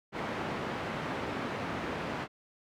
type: band-pass noise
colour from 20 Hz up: pink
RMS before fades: -36 dBFS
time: 0.12-2.28 s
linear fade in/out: 50 ms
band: 150 to 2100 Hz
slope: 12 dB/octave
effects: none